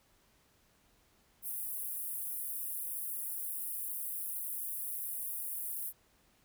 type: high-pass noise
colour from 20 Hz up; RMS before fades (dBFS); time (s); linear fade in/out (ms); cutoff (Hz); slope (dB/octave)
pink; -39; 1.42-5.93; 50; 10000; 48
effects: pink hiss -69 dBFS RMS until 6.44 s